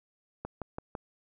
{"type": "click train", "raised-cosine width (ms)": 1, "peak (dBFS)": -22, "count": 4, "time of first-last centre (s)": [0.45, 0.952], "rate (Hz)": 5.98, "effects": []}